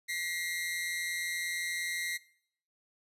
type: tone pair together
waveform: sawtooth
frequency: 1928.5 / 2100 Hz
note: B6 / C7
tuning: -42 / +6 cents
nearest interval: minor second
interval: 148 cents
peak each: -33 / -32 dBFS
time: 0.08-2.18 s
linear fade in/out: 20 ms
effects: noise-tail reverb RT60 0.6 s tail -19 dB re dry + resampled to 32000 Hz